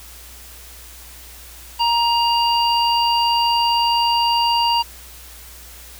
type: harmonic tone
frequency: 939 Hz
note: A#5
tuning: 12 cents sharp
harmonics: 1 / 3 / 5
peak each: -16 / -21 / -23 dBFS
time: 1.79-4.83 s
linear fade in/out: 20 ms
effects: added 60 Hz sine -42 dBFS peak until 5.99 s + white hiss -41 dBFS RMS until 5.99 s